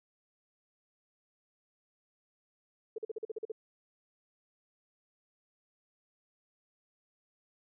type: tone bursts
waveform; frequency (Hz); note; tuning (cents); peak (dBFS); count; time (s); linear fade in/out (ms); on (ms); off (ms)
sine; 440; A4; 0; -34; 9; 2.96-3.519; 5; 23; 44
effects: none